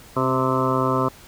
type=harmonic tone with a mistuned harmonic; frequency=130.1 Hz; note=C3; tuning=9 cents flat; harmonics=1 / 2 / 3 / 4 / 5 / 7 / 8 / 9 / 10; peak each=-26 / -25 / -26 / -27 / -29 / -31 / -25 / -28 / -28 dBFS; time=0.16-1.09 s; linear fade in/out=10 ms; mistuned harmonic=2; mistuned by=+21 cents; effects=pink hiss -46 dBFS RMS until 1.27 s